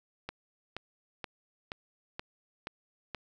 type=click train; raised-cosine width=0.3 ms; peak=-21 dBFS; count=7; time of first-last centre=0.29-3.147 s; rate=2.1 Hz; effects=none

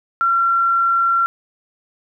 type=tone; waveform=sine; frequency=1365 Hz; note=F6; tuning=40 cents flat; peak=-13 dBFS; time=0.21-1.26 s; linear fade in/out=0 ms; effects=9-bit

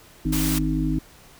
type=harmonic tone; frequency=51.91 Hz; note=G#1; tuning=in tune; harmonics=1 / 3 / 5 / 6; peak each=-26 / -26 / -26 / -26 dBFS; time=0.25-0.99 s; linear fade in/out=5 ms
type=noise; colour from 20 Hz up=white; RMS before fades=-28 dBFS; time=0.32-0.59 s; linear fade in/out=10 ms
effects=pink hiss -50 dBFS RMS until 1.39 s

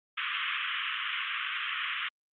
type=band-pass noise; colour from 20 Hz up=white; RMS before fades=-33 dBFS; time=0.17-2.09 s; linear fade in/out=10 ms; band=1100 to 3300 Hz; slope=96 dB/octave; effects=Opus 48 kbps

